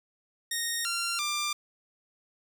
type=tone with pitch steps; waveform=10% pulse; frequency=1857 / 1380 / 1189 Hz; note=A#6 / F6 / D6; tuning=-7 / -21 / +21 cents; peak=-20 dBFS; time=0.51-1.53 s; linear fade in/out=5 ms; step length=340 ms; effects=none